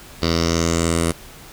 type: tone with low-pass filter sweep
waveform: 10% pulse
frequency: 83.5 Hz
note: E2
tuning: 23 cents sharp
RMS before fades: -19 dBFS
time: 0.22-1.12 s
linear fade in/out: 5 ms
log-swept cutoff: 4600 to 9800 Hz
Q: 4.6
effects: pink hiss -41 dBFS RMS until 1.52 s